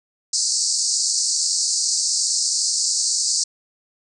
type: band-pass noise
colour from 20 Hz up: pink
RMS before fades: -21 dBFS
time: 0.33-3.44 s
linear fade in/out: 5 ms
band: 4400 to 8600 Hz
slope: 96 dB/octave
effects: none